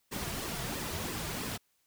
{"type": "noise with flanger", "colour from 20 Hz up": "pink", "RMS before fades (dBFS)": -37, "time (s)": [0.11, 1.58], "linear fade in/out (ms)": 20, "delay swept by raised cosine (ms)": [1.3, 3.9], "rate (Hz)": 3, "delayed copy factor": -0.6, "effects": ["white hiss -74 dBFS RMS until 1.86 s"]}